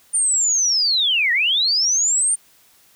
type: linear two-way sweep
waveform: sine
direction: down then up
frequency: 9090 to 1823 to 9090 Hz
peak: -15 dBFS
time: 0.13-2.36 s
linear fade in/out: 20 ms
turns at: 1.32 s
effects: white hiss -54 dBFS RMS until 2.95 s